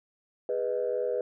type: chord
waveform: sine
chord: G# minor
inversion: none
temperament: equal with one note detuned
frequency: 410.3 / 493.9 / 622.3 Hz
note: G#4 / B4 / D#5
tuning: -21 / 0 / 0 cents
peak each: -32 / -28 / -33 dBFS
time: 0.49-1.21 s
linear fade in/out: 2 ms
effects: tanh soft clip ceiling -19 dBFS